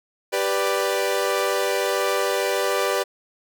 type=chord; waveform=sawtooth; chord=G major; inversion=none; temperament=equal; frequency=392 / 493.9 / 587.3 Hz; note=G4 / B4 / D5; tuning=0 / 0 / 0 cents; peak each=-21 dBFS; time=0.32-3.04 s; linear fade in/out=20 ms; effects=none